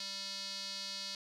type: tone with band-pass filter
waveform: square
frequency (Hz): 196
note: G3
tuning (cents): 0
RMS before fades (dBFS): -42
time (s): 0-1.15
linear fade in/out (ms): 2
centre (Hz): 4500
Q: 4.4
effects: none